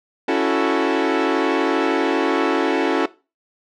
sawtooth chord, F# minor seventh, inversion second, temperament equal, 277.2 / 329.6 / 370 / 440 Hz, C#4 / E4 / F#4 / A4, 0 / 0 / 0 / 0 cents, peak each -18 dBFS, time 0.28-3.06 s, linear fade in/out 5 ms, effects noise-tail reverb RT60 0.3 s tail -19 dB re dry + low-pass 3000 Hz 12 dB/octave

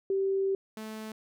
sine / sawtooth tone pair in turn, 388.2 / 217.9 Hz, G4 / A3, -17 / -17 cents, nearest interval minor seventh, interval 1000 cents, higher first, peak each -25 / -34 dBFS, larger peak first, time 0.1-0.55 / 0.77-1.12 s, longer first, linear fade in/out 2 ms, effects none

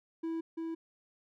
triangle tone with echo, 327.7 Hz, E4, 10 cents flat, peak -31 dBFS, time 0.23-0.41 s, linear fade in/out 10 ms, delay 340 ms, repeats 1, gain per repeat -2 dB, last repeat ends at 0.75 s, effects none

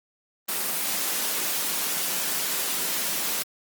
white high-pass noise, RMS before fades -27 dBFS, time 0.48-3.43 s, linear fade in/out 10 ms, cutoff 150 Hz, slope 96 dB/octave, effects Opus 24 kbps

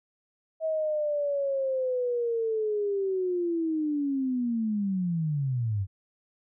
sine linear sweep, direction down, 644 to 92.5 Hz, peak -25 dBFS, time 0.6-5.87 s, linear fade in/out 50 ms, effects none

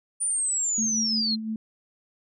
sine linear sweep, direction down, 9397 to 4102 Hz, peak -23 dBFS, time 0.2-1.36 s, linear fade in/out 20 ms
sine tone with tremolo, 220 Hz, A3, in tune, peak -26 dBFS, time 0.78-1.56 s, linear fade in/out 2 ms, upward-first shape sine, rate 5.8 Hz, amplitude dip 45%
effects none

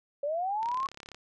sine linear sweep, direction up, 554.4 to 1108.7 Hz, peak -28 dBFS, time 0.23-0.87 s, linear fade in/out 5 ms
click train, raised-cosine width 0.2 ms, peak -27 dBFS, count 19, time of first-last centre 0.63-1.146 s, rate 34.9 Hz
effects none

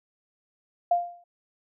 sine tone with exponential decay, 698.5 Hz, F5, in tune, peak -16 dBFS, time 0.91-1.24 s, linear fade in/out 5 ms, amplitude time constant 70 ms, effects none

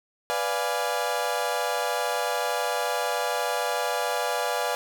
30% pulse chord, B diminished seventh, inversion none, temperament equal, 493.9 / 587.3 / 698.5 / 830.6 Hz, B4 / D5 / F5 / Ab5, 0 / 0 / 0 / 0 cents, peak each -28 dBFS, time 0.3-4.75 s, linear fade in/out 0 ms, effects none

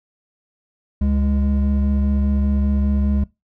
triangle tone pair together, 70.2 / 205.6 Hz, C#2 / G#3, +22 / -17 cents, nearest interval octave + perfect fifth, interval 1861 cents, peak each -14 / -17 dBFS, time 1.01-3.24 s, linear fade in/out 5 ms, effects noise-tail reverb RT60 0.2 s tail -21 dB re dry + tanh soft clip ceiling -9 dBFS

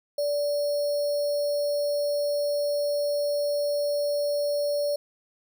sine tone with sample-and-hold, 580 Hz, D5, 22 cents flat, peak -23 dBFS, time 0.18-4.96 s, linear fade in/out 5 ms, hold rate 4900 Hz, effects none

